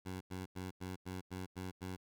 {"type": "tone bursts", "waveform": "15% pulse", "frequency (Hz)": 92.5, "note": "F#2", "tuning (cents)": 0, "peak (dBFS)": -35, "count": 8, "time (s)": [0.05, 1.967], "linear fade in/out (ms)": 20, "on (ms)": 160, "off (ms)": 91, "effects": []}